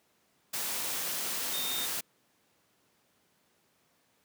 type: tone in noise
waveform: sine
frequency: 3665 Hz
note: A#7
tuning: 30 cents flat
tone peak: -35 dBFS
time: 1.53-1.86 s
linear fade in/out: 10 ms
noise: white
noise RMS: -34 dBFS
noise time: 0.53-2.01 s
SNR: -4 dB
effects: pink hiss -70 dBFS RMS until 4.24 s + high-pass 150 Hz 12 dB/octave